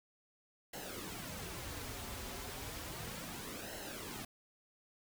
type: noise with flanger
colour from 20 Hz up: pink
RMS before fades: -45 dBFS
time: 0.73-4.25 s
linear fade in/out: 5 ms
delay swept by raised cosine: 0.84 to 6.54 ms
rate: 0.33 Hz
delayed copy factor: -0.65
effects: none